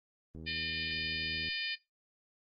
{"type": "click train", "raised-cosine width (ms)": 3, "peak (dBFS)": -35, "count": 92, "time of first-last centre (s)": [0.35, 1.485], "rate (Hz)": 80.2}
{"type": "harmonic tone", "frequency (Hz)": 605, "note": "D#5", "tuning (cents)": -49, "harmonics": [3, 4, 5, 6, 7, 8], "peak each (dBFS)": [-41, -38, -40, -43, -44, -40], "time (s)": [0.46, 1.76], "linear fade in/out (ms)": 20}
{"effects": ["noise-tail reverb RT60 0.2 s tail -19 dB re dry", "Opus 24 kbps"]}